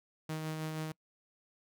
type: tone with tremolo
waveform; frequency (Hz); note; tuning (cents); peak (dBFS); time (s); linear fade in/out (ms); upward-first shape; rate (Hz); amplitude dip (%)
sawtooth; 157; D#3; +16; -31; 0.29-0.92; 5; sine; 6.3; 30
effects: noise-tail reverb RT60 0.1 s tail -25 dB re dry